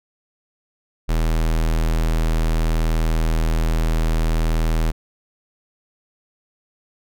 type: tone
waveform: square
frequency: 40.29 Hz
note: E1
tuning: 39 cents flat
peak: -17 dBFS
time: 1.08-4.92 s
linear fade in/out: 20 ms
effects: none